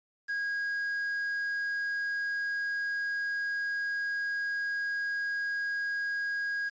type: tone with quantisation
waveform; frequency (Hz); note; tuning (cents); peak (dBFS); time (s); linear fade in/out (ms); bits
triangle; 1640; G#6; -22; -28; 0.28-6.7; 20; 8
effects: resampled to 16000 Hz